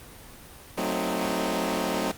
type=chord; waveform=15% pulse; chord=F# diminished seventh; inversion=none; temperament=equal with one note detuned; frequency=185 / 222.4 / 261.6 / 311.1 Hz; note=F#3 / A3 / C4 / Eb4; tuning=0 / +19 / 0 / 0 cents; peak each=-25 dBFS; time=0.77-2.12 s; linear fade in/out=10 ms; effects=pink hiss -46 dBFS RMS until 2.17 s + Opus 24 kbps